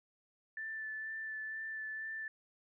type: tone with vibrato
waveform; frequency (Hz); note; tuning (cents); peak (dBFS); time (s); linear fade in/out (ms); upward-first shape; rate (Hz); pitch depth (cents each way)
sine; 1760; A6; 0; -39; 0.57-2.28; 2; sine; 2.1; 14
effects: none